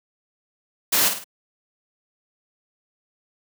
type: noise with echo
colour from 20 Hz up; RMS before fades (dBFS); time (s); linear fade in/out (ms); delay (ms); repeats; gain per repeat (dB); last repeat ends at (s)
white; -19; 0.92-1.09; 10; 51; 3; -7; 1.243
effects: high-pass 150 Hz 12 dB/octave